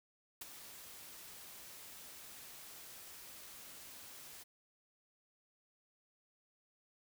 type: noise with ADSR envelope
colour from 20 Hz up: white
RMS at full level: -43 dBFS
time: 0.41-4.44 s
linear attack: 8 ms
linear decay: 18 ms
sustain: -10 dB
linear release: 16 ms
effects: none